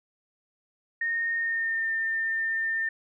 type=tone with pitch glide; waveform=sine; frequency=1843 to 1804 Hz; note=A#6 to A6; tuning=-20 to +43 cents; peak=-25 dBFS; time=1.01-2.89 s; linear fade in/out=5 ms; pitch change=-37 cents; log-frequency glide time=1.36-1.9 s; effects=none